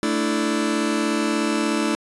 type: chord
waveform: sawtooth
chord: A suspended fourth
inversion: none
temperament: just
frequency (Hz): 220 / 293.3 / 330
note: A3 / D4 / E4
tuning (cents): 0 / -2 / +2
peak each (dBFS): -20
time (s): 0.03-1.95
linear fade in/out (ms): 0
effects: resampled to 24000 Hz